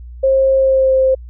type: tone with pitch glide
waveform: sine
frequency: 534 to 525.4 Hz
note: C5 to C5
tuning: +35 to +7 cents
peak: -9 dBFS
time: 0.23-1.15 s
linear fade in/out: 10 ms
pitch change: -28 cents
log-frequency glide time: 0.57-0.96 s
effects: added 60 Hz sine -30 dBFS peak until 1.29 s